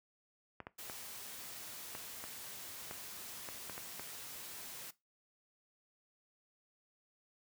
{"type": "clicks", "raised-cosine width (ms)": 0.5, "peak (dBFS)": -29, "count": 10, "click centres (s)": [0.603, 0.669, 0.898, 1.951, 2.24, 2.911, 3.488, 3.697, 3.779, 3.996]}
{"type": "noise", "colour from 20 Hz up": "white", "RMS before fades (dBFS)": -48, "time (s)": [0.78, 4.91], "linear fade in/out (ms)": 10}
{"effects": ["noise-tail reverb RT60 0.2 s tail -18 dB re dry", "high-pass 60 Hz 12 dB/octave"]}